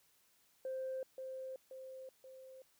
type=tone with echo; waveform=sine; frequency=523.3 Hz; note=C5; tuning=in tune; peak=-37 dBFS; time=0.65-1.03 s; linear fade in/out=2 ms; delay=530 ms; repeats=3; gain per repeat=-5 dB; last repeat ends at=2.62 s; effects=tanh soft clip ceiling -35 dBFS + white hiss -72 dBFS RMS until 2.79 s